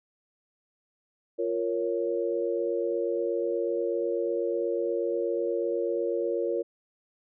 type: chord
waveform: sine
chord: Bb minor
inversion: second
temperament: equal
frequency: 349.2 / 466.2 / 554.4 Hz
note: F4 / Bb4 / Db5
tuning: 0 / 0 / 0 cents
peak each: -30 / -29 / -31 dBFS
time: 1.38-6.63 s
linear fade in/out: 20 ms
effects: none